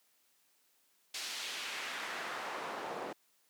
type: noise with band-pass filter sweep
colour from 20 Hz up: pink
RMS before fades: -41 dBFS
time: 1.14-3.13 s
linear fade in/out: 5 ms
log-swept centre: 4800 to 560 Hz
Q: 1
effects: white hiss -72 dBFS RMS until 3.49 s + high-pass 200 Hz 12 dB/octave